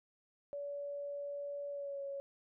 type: tone with pitch glide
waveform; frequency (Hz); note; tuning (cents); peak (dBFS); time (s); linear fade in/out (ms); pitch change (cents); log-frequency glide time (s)
sine; 571 to 556.3; D5 to C#5; -49 to +6; -39; 0.53-2.2; 0; -45; 1.7-2.02
effects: none